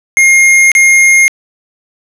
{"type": "tone with dropouts", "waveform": "square", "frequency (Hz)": 2134, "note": "C7", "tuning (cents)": 34, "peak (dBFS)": -4, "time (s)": [0.17, 1.28], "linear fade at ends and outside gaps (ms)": 0, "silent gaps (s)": [0.717, 0.751], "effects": ["low-pass 12000 Hz 12 dB/octave"]}